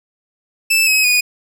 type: tone with pitch steps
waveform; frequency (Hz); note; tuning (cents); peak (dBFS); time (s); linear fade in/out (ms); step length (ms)
sawtooth; 2637 / 2552 / 2469; E7 / D#7 / D#7; 0 / +43 / -14; -8; 0.7-1.21; 10; 170
effects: none